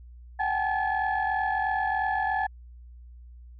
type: tone cluster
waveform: sine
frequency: 750 / 793 / 861 / 1721 Hz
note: F#5 / G5 / A5 / A6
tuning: +23 / +20 / -38 / -39 cents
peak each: -29 dBFS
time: 0.39-2.47 s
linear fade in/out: 10 ms
effects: tanh soft clip ceiling -17 dBFS + added 60 Hz sine -44 dBFS peak until 3.59 s